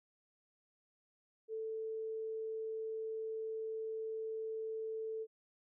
sine tone, 442.1 Hz, A4, 8 cents sharp, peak -38 dBFS, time 1.48-5.27 s, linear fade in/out 50 ms, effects none

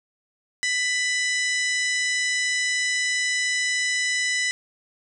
harmonic tone with a mistuned harmonic, 993 Hz, B5, 9 cents sharp, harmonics 2 / 3 / 4 / 5 / 6 / 7 / 8 / 9, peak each -23 / -33 / -32 / -32 / -34 / -35 / -35 / -39 dBFS, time 0.63-4.51 s, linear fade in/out 0 ms, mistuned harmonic 5, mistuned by +60 cents, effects none

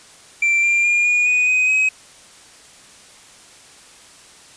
triangle tone with pitch steps, 2352 / 2382 / 2413 / 2443 / 2475 / 2506 / 2538 Hz, D7 / D7 / D7 / D#7 / D#7 / D#7 / D#7, +2 / +24 / +46 / -32 / -10 / +12 / +34 cents, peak -12 dBFS, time 0.42-1.89 s, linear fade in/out 5 ms, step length 210 ms, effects white hiss -45 dBFS RMS until 4.56 s + resampled to 22050 Hz

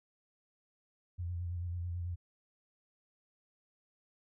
sine tone with vibrato, 87.31 Hz, F2, in tune, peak -35 dBFS, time 1.18-2.16 s, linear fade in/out 20 ms, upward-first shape square, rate 9.1 Hz, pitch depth 33 cents each way, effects none

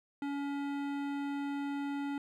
sine tone with hard clipping, 282.6 Hz, C#4, 34 cents sharp, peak -36 dBFS, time 0.22-2.18 s, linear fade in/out 2 ms, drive 16 dB, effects none

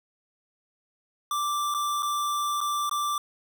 square tone with dropouts, 1174.7 Hz, D6, in tune, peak -26 dBFS, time 1.31-3.18 s, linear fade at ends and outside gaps 2 ms, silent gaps 1.741-1.746 / 2.024-2.029 / 2.606-2.612 / 2.895-2.912 s, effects none

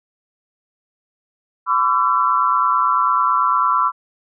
sine tone cluster, 1012 / 1141 / 1343 Hz, B5 / C#6 / E6, +42 / +50 / +32 cents, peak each -18 dBFS, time 1.66-3.92 s, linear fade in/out 50 ms, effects none

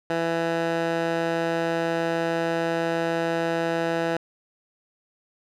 15% pulse tone with band-pass filter, 166.3 Hz, E3, 16 cents sharp, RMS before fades -25 dBFS, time 0.1-4.17 s, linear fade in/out 2 ms, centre 920 Hz, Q 0.6, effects none

